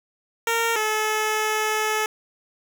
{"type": "tone pair in turn", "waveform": "10% pulse", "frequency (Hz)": [460.6, 431.3], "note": ["A#4", "A4"], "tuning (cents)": [-21, -35], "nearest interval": "minor second", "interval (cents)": 114, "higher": "first", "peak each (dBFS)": [-12, -13], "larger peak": "first", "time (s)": [[0.47, 0.76], [0.76, 2.06]], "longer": "second", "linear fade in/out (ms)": 2, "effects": []}